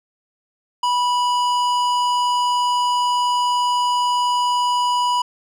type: tone with hard clipping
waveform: sine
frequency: 981 Hz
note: B5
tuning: 12 cents flat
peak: -18 dBFS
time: 0.83-5.22 s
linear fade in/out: 5 ms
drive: 13 dB
effects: none